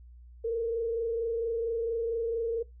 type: tone with frequency modulation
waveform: sine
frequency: 459.9 Hz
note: A#4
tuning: 23 cents flat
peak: -27 dBFS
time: 0.44-2.63 s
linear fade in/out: 10 ms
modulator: 24.4 Hz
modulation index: 0.52
effects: noise-tail reverb RT60 0.2 s tail -21 dB re dry + added 60 Hz sine -48 dBFS peak until 2.8 s